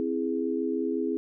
sine chord, C augmented, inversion none, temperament equal, 261.6 / 329.6 / 415.3 Hz, C4 / E4 / G#4, 0 / 0 / 0 cents, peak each -30 dBFS, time 0-1.17 s, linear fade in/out 0 ms, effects none

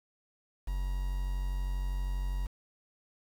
triangle tone with quantisation, 46.25 Hz, F#1, in tune, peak -28 dBFS, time 0.67-2.47 s, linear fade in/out 10 ms, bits 8, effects none

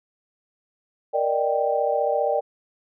sine chord, Eb major seventh, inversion second, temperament equal, 466.2 / 587.3 / 622.3 / 784 Hz, Bb4 / D5 / Eb5 / G5, 0 / 0 / 0 / 0 cents, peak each -26 / -23 / -28 / -25 dBFS, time 1.13-2.41 s, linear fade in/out 20 ms, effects none

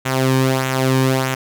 sawtooth tone with flanger, 131.4 Hz, C3, 8 cents sharp, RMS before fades -17 dBFS, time 0.05-1.35 s, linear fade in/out 10 ms, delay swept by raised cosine 0.2 to 1.5 ms, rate 1.6 Hz, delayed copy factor -0.6, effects none

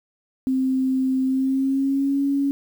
sine tone with pitch glide, 261.6 to 278.8 Hz, C4 to C#4, 0 to +10 cents, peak -18 dBFS, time 0.47-2.51 s, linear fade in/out 0 ms, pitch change +110 cents, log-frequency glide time 1.24-2.21 s, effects 8-bit

